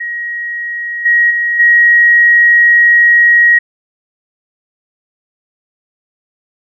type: tone with level steps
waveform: sine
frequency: 1894 Hz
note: A#6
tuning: 27 cents sharp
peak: -17 / -6 / -11 / -4 dBFS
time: 0-3.59 s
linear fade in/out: 10 ms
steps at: 1.05 / 1.3 / 1.59 s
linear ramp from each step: 10 ms
effects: none